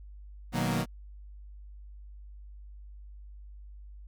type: chord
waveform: sawtooth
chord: B major seventh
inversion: none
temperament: equal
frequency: 123.47 / 155.56 / 185 / 233.1 Hz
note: B2 / D#3 / F#3 / A#3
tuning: 0 / 0 / 0 / 0 cents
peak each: -28 dBFS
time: 0.52-0.86 s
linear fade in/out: 50 ms
effects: added 50 Hz sine -44 dBFS peak until 4.07 s + MP3 96 kbps